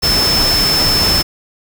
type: tone in noise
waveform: sine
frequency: 5274 Hz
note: E8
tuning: in tune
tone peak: -12 dBFS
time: 0.02-1.23 s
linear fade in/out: 20 ms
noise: pink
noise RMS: -17 dBFS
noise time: 0.02-1.23 s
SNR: +2 dB
effects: none